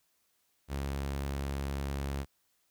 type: tone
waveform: sawtooth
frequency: 69.3 Hz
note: C#2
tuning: in tune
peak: -29 dBFS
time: 0.68-2.26 s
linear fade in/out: 50 ms
effects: white hiss -74 dBFS RMS until 2.7 s